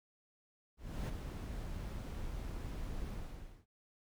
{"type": "noise with ADSR envelope", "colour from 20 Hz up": "brown", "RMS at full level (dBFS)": -36, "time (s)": [0.77, 3.66], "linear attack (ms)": 310, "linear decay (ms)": 23, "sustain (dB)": -6, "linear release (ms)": 560, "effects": []}